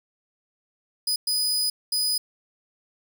sawtooth tone bursts at uneven times, 4978 Hz, D#8, in tune, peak -19 dBFS, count 3, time 1.07-1.16 / 1.27-1.7 / 1.92-2.18 s, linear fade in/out 5 ms, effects none

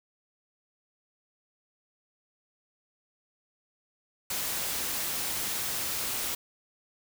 white noise, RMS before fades -32 dBFS, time 4.3-6.35 s, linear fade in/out 5 ms, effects none

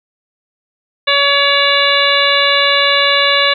harmonic tone with a mistuned harmonic, 565 Hz, C#5, 33 cents sharp, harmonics 1 / 2 / 3 / 4 / 5 / 6 / 7, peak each -17 / -17 / -17 / -17 / -17 / -17 / -17 dBFS, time 1.07-3.54 s, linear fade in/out 10 ms, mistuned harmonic 6, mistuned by +60 cents, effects none

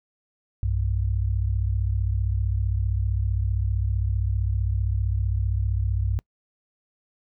sine tone pair together, 62.22 / 97.6 Hz, B1 / G2, +14 / -7 cents, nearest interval minor sixth, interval 779 cents, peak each -24 dBFS, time 0.63-6.19 s, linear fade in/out 0 ms, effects noise-tail reverb RT60 0.1 s tail -26 dB re dry

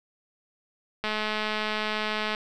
click train, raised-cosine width 0.3 ms, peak -13 dBFS, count 281, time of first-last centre 1.04-2.348 s, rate 214 Hz, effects none

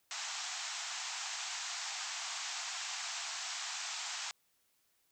white band-pass noise, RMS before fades -41 dBFS, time 0.11-4.31 s, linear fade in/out 0 ms, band 680 to 7700 Hz, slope 96 dB/octave, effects white hiss -75 dBFS RMS until 5.11 s

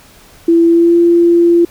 sine tone with pitch glide, 335.1 to 342.3 Hz, E4 to F4, +29 to -35 cents, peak -5 dBFS, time 0.48-1.65 s, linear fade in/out 5 ms, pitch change +36 cents, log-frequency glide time 0.67-0.97 s, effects pink hiss -42 dBFS RMS until 1.7 s

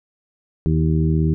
harmonic tone with a mistuned harmonic, 79.1 Hz, D#2, 29 cents sharp, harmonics 1 / 2 / 3 / 4 / 5, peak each -20 / -17 / -27 / -25 / -28 dBFS, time 0.66-1.34 s, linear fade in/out 0 ms, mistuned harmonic 5, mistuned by -17 cents, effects none

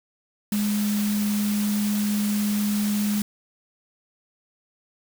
sine tone in noise, 207.7 Hz, G#3, in tune, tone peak -21 dBFS, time 0.52-3.22 s, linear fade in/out 2 ms, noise white, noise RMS -33 dBFS, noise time 0.52-3.22 s, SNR +9 dB, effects none

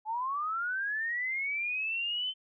sine linear sweep, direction up, 845 to 3083 Hz, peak -30 dBFS, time 0.05-2.34 s, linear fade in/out 50 ms, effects none

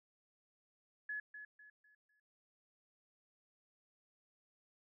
sine tone with echo, 1700 Hz, G#6, 40 cents sharp, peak -39 dBFS, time 1.09-1.2 s, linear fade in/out 5 ms, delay 250 ms, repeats 4, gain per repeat -9 dB, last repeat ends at 2.2 s, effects none

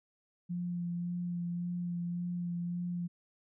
sine tone with vibrato, 174.61 Hz, F3, in tune, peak -33 dBFS, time 0.49-3.08 s, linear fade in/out 20 ms, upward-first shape sine, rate 1.8 Hz, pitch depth 16 cents each way, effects none

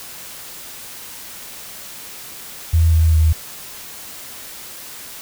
sine tone with pitch steps, 82.1 / 80.64 / 79.21 Hz, E2 / E2 / D#2, -6 / -38 / +32 cents, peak -10 dBFS, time 2.73-3.33 s, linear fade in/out 10 ms, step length 200 ms, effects white hiss -35 dBFS RMS until 5.21 s

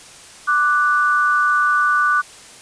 sine tone pair together, 1174.7 / 1479.4 Hz, D6 / F#6, 0 / -1 cents, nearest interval major third, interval 399 cents, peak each -16 dBFS, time 0.47-2.22 s, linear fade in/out 20 ms, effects white hiss -41 dBFS RMS until 2.61 s + resampled to 22050 Hz

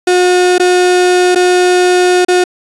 35% pulse tone with dropouts, 361 Hz, F#4, 43 cents flat, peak -5 dBFS, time 0.07-2.44 s, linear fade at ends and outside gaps 5 ms, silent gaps 0.582-0.597 / 1.349-1.357 / 2.249-2.283 s, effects resampled to 24000 Hz

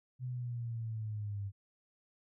sine linear sweep, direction down, 127.6 to 98 Hz, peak -36 dBFS, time 0.19-1.52 s, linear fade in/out 50 ms, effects none

